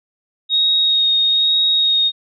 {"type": "tone with vibrato", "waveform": "sine", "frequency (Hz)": 3744, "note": "A#7", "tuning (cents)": 7, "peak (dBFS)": -12, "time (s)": [0.49, 2.12], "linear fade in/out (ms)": 50, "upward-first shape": "sine", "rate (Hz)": 1.1, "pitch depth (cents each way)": 13, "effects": []}